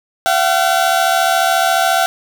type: tone pair together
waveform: 30% pulse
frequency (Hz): 683.8 / 758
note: F5 / F#5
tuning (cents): -37 / +42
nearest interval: major second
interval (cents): 179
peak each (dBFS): -12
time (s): 0.26-2.06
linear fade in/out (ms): 0
effects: none